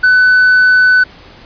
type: tone with hard clipping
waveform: triangle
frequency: 1500 Hz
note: F#6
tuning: 23 cents sharp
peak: -4 dBFS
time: 0.03-1.04 s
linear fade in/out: 10 ms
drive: 1 dB
effects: pink hiss -38 dBFS RMS until 1.45 s + resampled to 11025 Hz